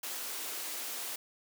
white high-pass noise, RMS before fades -39 dBFS, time 0.03-1.16 s, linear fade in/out 5 ms, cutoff 260 Hz, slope 24 dB/octave, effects none

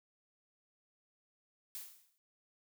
blue noise with exponential decay, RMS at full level -42 dBFS, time 1.75-2.18 s, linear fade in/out 0 ms, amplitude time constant 92 ms, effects none

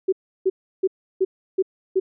sine tone bursts, 378.7 Hz, F#4, 40 cents sharp, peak -15 dBFS, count 6, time 0.08-2 s, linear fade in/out 10 ms, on 45 ms, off 330 ms, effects none

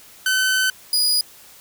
sawtooth tone pair in turn, 1522 / 4917 Hz, F#6 / D#8, +48 / -21 cents, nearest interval octave + minor sixth, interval 2031 cents, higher second, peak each -13 dBFS, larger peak neither, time 0.26-0.7 / 0.93-1.21 s, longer first, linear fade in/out 2 ms, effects white hiss -46 dBFS RMS until 1.6 s

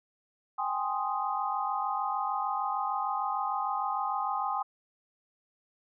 sine chord, Ab major seventh, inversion third, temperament equal, 784 / 830.6 / 1046.5 / 1244.5 Hz, G5 / Ab5 / C6 / Eb6, 0 / 0 / 0 / 0 cents, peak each -34 dBFS, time 0.58-4.63 s, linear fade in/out 10 ms, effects none

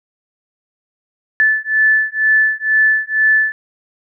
sine beating tone pair, 1744 / 1746.1 Hz, A6 / A6, -16 / -14 cents, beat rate 2.1 Hz, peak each -14 dBFS, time 1.4-3.52 s, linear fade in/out 0 ms, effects none

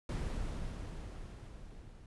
brown noise with level ramp, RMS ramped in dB -35 to -54 dBFS, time 0.09-2.06 s, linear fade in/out 2 ms, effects resampled to 24000 Hz

